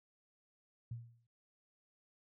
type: tone with exponential decay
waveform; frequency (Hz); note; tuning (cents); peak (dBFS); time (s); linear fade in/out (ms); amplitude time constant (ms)
sine; 117.1; A#2; +8; -38; 0.91-1.27; 5; 78
effects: none